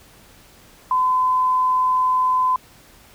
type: tone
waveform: sine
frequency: 1018 Hz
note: C6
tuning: 48 cents flat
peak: -15 dBFS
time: 0.91-2.56 s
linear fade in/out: 2 ms
effects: pink hiss -49 dBFS RMS until 3.14 s